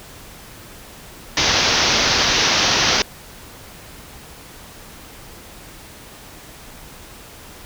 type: low-pass noise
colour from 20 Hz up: white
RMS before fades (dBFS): -17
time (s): 1.37-3.02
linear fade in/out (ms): 2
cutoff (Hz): 6200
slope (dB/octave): 96
effects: pink hiss -40 dBFS RMS until 7.65 s